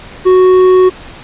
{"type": "tone with hard clipping", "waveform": "sine", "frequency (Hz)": 370, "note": "F#4", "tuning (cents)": 0, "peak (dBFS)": -5, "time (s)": [0.25, 0.9], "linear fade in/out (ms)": 20, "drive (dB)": 6, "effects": ["pink hiss -32 dBFS RMS until 1.23 s", "resampled to 8000 Hz"]}